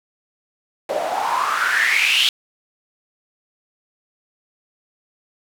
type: noise with band-pass filter sweep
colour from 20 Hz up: white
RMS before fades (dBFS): -19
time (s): 0.89-2.29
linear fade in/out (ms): 2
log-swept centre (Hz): 550 to 3300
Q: 6.8
effects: none